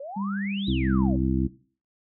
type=exponential two-way sweep; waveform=sine; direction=up then down; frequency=529 to 3951 to 529 Hz; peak=-34 dBFS; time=0-1.16 s; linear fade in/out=5 ms; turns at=0.68 s
type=tone; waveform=sine; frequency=198.5 Hz; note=G3; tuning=22 cents sharp; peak=-27 dBFS; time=0.16-1.2 s; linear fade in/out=10 ms
type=harmonic tone; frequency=65.41 Hz; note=C2; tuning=in tune; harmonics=1 / 2 / 3 / 4 / 5; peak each=-28 / -28 / -28 / -28 / -28 dBFS; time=0.67-1.48 s; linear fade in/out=20 ms
effects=noise-tail reverb RT60 0.4 s tail -17 dB re dry